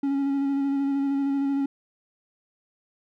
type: tone with vibrato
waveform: triangle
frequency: 277.2 Hz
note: C#4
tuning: in tune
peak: -20 dBFS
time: 0.03-1.66 s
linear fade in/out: 5 ms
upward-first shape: square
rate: 13 Hz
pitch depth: 16 cents each way
effects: none